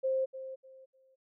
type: tone with echo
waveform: sine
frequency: 527 Hz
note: C5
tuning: 12 cents sharp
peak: -27 dBFS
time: 0.03-0.26 s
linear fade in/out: 20 ms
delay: 300 ms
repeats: 3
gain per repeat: -12 dB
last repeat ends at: 1.16 s
effects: none